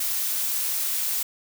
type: noise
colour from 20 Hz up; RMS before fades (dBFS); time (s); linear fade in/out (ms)
blue; -26; 0-1.23; 5
effects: none